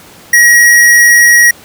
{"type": "tone", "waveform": "square", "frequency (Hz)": 1901, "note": "A#6", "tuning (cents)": 33, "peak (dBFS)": -3, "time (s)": [0.33, 1.51], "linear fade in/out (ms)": 5, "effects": ["pink hiss -36 dBFS RMS until 1.64 s", "high-pass 100 Hz 12 dB/octave"]}